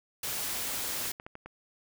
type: noise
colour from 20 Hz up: white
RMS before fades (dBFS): -34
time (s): 0.23-1.12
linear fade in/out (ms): 5
type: clicks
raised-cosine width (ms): 0.5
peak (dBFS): -28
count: 7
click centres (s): 0.89 / 1.015 / 1.056 / 1.199 / 1.265 / 1.354 / 1.46
effects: none